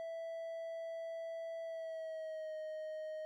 triangle tone with pitch glide, 659.3 to 623.4 Hz, E5 to D#5, 0 to +3 cents, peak -39 dBFS, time 0-3.25 s, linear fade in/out 0 ms, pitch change -97 cents, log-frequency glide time 1.63-2.55 s, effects none

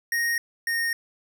square tone pair in turn, 1864.7 / 1849.7 Hz, A#6 / A#6, 0 / -14 cents, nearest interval unison, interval 14 cents, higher first, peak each -23 / -24 dBFS, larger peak first, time 0.12-0.38 / 0.67-0.93 s, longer neither, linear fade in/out 2 ms, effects none

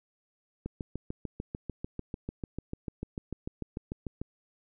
click train, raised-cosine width 3 ms, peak -22 dBFS, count 25, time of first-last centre 0.66-4.216 s, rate 6.75 Hz, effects none

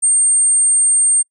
sine tone, 8680 Hz, C#9, 37 cents flat, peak -10 dBFS, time 0.02-1.23 s, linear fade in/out 20 ms, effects noise-tail reverb RT60 0.1 s tail -25 dB re dry

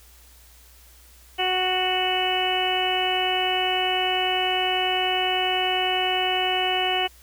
harmonic tone with a mistuned harmonic, 370 Hz, F#4, in tune, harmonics 1 / 2 / 3 / 4 / 5 / 6 / 7 / 8, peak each -29 / -25 / -36 / -36 / -34 / -32 / -31 / -25 dBFS, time 1.38-7.08 s, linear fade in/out 20 ms, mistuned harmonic 5, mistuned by -17 cents, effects added 60 Hz sine -51 dBFS peak until 7.22 s + white hiss -53 dBFS RMS until 7.22 s

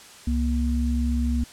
sine tone pair together, 66.8 / 238 Hz, C2 / A#3, +36 / +36 cents, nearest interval octave + minor seventh, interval 2200 cents, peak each -22 / -25 dBFS, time 0.27-1.44 s, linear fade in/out 5 ms, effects white hiss -46 dBFS RMS until 1.52 s + low-pass 9000 Hz 12 dB/octave

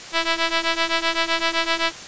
5% pulse ring-modulated tone, 329.9 Hz, E4, 1 cent sharp, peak -5 dBFS, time 0.11-1.93 s, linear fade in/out 50 ms, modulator 326 Hz, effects white hiss -36 dBFS RMS until 2.07 s + resampled to 16000 Hz

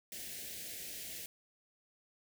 white band-stop noise, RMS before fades -45 dBFS, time 0.12-1.26 s, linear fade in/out 2 ms, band 690 to 1700 Hz, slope 48 dB/octave, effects none

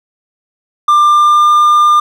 triangle tone with pitch glide, 1191 to 1201.4 Hz, D6 to D6, +24 to +39 cents, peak -3 dBFS, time 0.88-2 s, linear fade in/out 5 ms, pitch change +15 cents, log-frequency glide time 1.05-1.49 s, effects none

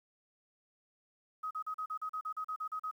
sine tone bursts, 1264 Hz, D#6, 27 cents sharp, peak -35 dBFS, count 13, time 1.43-2.913 s, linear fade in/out 10 ms, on 79 ms, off 38 ms, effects 11-bit

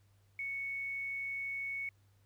sine tone with quantisation, 2217 Hz, C#7, in tune, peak -36 dBFS, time 0.39-1.89 s, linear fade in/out 2 ms, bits 11, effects added 99 Hz sine -65 dBFS peak until 2.25 s + pink hiss -75 dBFS RMS until 2.25 s

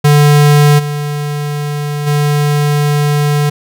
square tone with level steps, 146.83 Hz, D3, in tune, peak -5 / -16 / -10 dBFS, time 0.04-3.5 s, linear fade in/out 10 ms, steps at 0.78 / 2.06 s, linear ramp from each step 20 ms, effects none

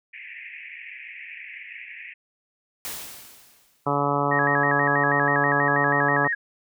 white band-pass noise, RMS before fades -40 dBFS, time 0.13-2.14 s, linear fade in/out 10 ms, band 1800 to 2600 Hz, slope 96 dB/octave
white noise with exponential decay, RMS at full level -31 dBFS, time 2.85-3.96 s, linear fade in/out 0 ms, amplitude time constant 240 ms
harmonic tone, 142.9 Hz, D3, 47 cents flat, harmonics 1 / 2 / 3 / 4 / 5 / 6 / 7 / 8 / 9, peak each -29 / -29 / -29 / -29 / -29 / -29 / -29 / -29 / -29 dBFS, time 3.86-6.28 s, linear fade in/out 10 ms
sine tone with vibrato, 1760 Hz, A6, in tune, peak -22 dBFS, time 4.31-6.35 s, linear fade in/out 10 ms, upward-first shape square, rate 6.2 Hz, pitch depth 100 cents each way
effects none

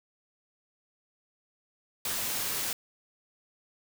white noise, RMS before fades -32 dBFS, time 2.05-2.73 s, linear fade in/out 2 ms, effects none

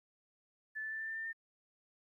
sine tone with pitch steps, 1744 / 1755.1 / 1766.3 / 1777.6 / 1788.9 / 1800.3 / 1811.8 Hz, A6 / A6 / A6 / A6 / A6 / A6 / A#6, -16 / -5 / +6 / +17 / +28 / +39 / -50 cents, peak -38 dBFS, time 0.75-1.331 s, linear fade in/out 20 ms, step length 83 ms, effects 13-bit

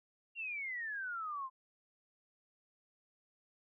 sine exponential sweep, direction down, 2794 to 1023 Hz, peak -38 dBFS, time 0.35-1.5 s, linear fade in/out 50 ms, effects none

